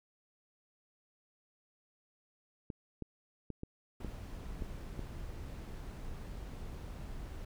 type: clicks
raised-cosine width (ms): 3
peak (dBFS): -27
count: 7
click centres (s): 2.702 / 3.023 / 3.503 / 3.634 / 4.047 / 4.622 / 4.993
type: noise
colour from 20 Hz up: brown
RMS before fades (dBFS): -44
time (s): 4-7.45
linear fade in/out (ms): 5
effects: none